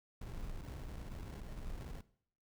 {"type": "noise with sample-and-hold", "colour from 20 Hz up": "brown", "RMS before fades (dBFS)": -45, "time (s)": [0.21, 2.01], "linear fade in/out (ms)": 5, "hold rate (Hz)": 1225, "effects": ["noise-tail reverb RT60 0.6 s tail -18 dB re dry"]}